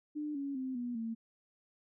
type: tone with pitch steps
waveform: sine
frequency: 299.2 / 279.2 / 260.5 / 243 / 226.8 Hz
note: D4 / C#4 / C4 / B3 / A#3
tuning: +32 / +13 / -7 / -28 / -47 cents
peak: -35 dBFS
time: 0.15-1.15 s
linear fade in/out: 20 ms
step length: 200 ms
effects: none